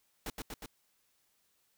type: noise with echo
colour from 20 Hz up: pink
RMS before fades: -39 dBFS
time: 0.26-0.3 s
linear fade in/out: 2 ms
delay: 120 ms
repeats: 3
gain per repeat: -2 dB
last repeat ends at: 0.66 s
effects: white hiss -74 dBFS RMS until 1.77 s